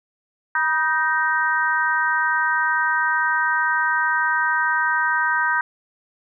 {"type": "harmonic tone with a mistuned harmonic", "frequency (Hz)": 311.1, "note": "D#4", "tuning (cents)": 0, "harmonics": [3, 4, 5, 6], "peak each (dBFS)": [-23, -26, -20, -26], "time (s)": [0.55, 5.61], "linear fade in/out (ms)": 2, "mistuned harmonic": 3, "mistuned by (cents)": 53, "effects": []}